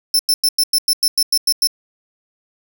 sawtooth tone bursts, 5320 Hz, E8, 15 cents sharp, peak -9 dBFS, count 11, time 0.14-1.672 s, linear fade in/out 2 ms, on 52 ms, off 96 ms, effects 7-bit

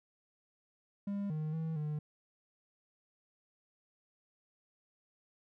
triangle tone with pitch steps, 201 / 154.6 / 161 / 150.9 Hz, G3 / D#3 / E3 / D3, +44 / -11 / -41 / +47 cents, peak -32 dBFS, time 1.07-1.99 s, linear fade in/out 5 ms, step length 230 ms, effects none

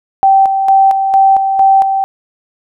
sine tone with tremolo, 777 Hz, G5, 16 cents flat, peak -4 dBFS, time 0.23-2.04 s, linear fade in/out 0 ms, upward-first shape square, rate 2.2 Hz, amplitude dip 50%, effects none

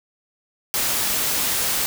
white noise, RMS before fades -22 dBFS, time 0.74-1.86 s, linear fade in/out 0 ms, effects none

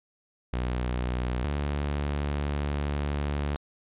sawtooth tone pair in turn, 61.74 / 72.29 Hz, B1 / D2, 0 / -27 cents, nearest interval minor third, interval 273 cents, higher second, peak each -23 dBFS, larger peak neither, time 0.53-1.45 / 1.45-3.56 s, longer second, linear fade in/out 0 ms, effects resampled to 8000 Hz

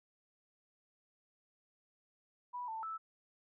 sine tone with pitch steps, 982 / 888 / 1314 Hz, B5 / A5 / E6, -10 / +16 / -6 cents, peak -39 dBFS, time 2.53-2.98 s, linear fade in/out 20 ms, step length 150 ms, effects none

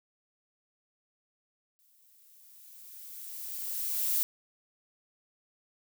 violet noise with exponential growth, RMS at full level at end -27 dBFS, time 1.79-4.23 s, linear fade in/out 0 ms, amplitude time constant 530 ms, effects none

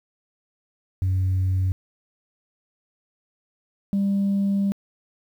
sine tone pair in turn, 93.6 / 198.33 Hz, F#2 / G3, +20 / +20 cents, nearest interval octave + minor second, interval 1300 cents, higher second, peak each -17 dBFS, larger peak neither, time 1.02-1.72 / 3.93-4.72 s, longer second, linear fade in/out 0 ms, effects tanh soft clip ceiling -17 dBFS + 9-bit

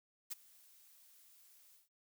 blue noise with ADSR envelope, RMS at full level -40 dBFS, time 0.3-1.89 s, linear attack 20 ms, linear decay 20 ms, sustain -24 dB, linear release 150 ms, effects none

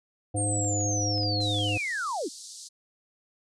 harmonic tone, 102.8 Hz, G#2, 17 cents flat, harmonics 1 / 3 / 5 / 7, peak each -28 / -33 / -35 / -36 dBFS, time 0.34-1.78 s, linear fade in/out 10 ms
sine linear sweep, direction down, 8780 to 233.1 Hz, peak -28 dBFS, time 0.36-2.29 s, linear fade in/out 20 ms
clicks, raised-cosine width 0.2 ms, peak -34 dBFS, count 9, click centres 0.646 / 0.808 / 1.179 / 1.233 / 1.404 / 1.545 / 1.586 / 1.69 / 1.775 s
pink band-pass noise, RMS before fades -44 dBFS, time 1.4-2.69 s, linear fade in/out 20 ms, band 4100 to 9400 Hz, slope 48 dB/octave
effects none

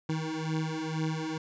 25% pulse beating tone pair, 157.1 / 159.2 Hz, D#3 / D#3, +17 / +40 cents, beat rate 2.1 Hz, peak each -30 / -29 dBFS, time 0.09-1.38 s, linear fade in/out 5 ms, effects resampled to 16000 Hz

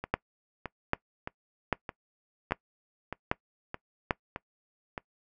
two click trains, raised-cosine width 0.5 ms, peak -20 / -10 dBFS, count 9 / 6, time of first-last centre 0.04-4.978 / 0.14-4.108 s, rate 1.62 / 1.26 Hz, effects noise-tail reverb RT60 0.1 s tail -22 dB re dry

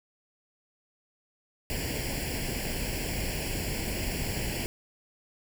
pink noise with comb filter, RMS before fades -32 dBFS, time 1.7-4.66 s, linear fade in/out 0 ms, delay 0.4 ms, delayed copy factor +0.85, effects none

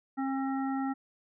harmonic tone, 269 Hz, C4, 48 cents sharp, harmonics 1 / 3 / 5 / 7, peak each -30 / -36 / -41 / -47 dBFS, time 0.17-0.94 s, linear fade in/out 20 ms, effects none

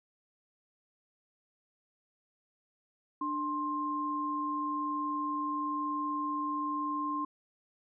sine tone pair together, 296.5 / 1056 Hz, D4 / C6, +17 / +16 cents, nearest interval octave + minor seventh, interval 2199 cents, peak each -36 / -32 dBFS, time 3.21-7.25 s, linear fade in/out 5 ms, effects none

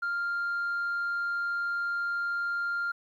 sine tone, 1396.9 Hz, F6, in tune, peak -26 dBFS, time 0.02-2.92 s, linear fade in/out 10 ms, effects tanh soft clip ceiling -26 dBFS + 11-bit

